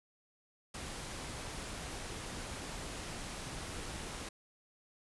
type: noise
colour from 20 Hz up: pink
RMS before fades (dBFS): -43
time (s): 0.74-4.29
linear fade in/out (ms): 5
effects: resampled to 24000 Hz